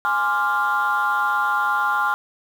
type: chord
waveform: sine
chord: D half-diminished seventh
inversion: second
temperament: equal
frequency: 830.6 / 1046.5 / 1174.7 / 1396.9 Hz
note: Ab5 / C6 / D6 / F6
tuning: 0 / 0 / 0 / 0 cents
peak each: -23 / -23 / -25 / -20 dBFS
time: 0.05-2.14 s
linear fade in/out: 0 ms
effects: tanh soft clip ceiling -12 dBFS + 7-bit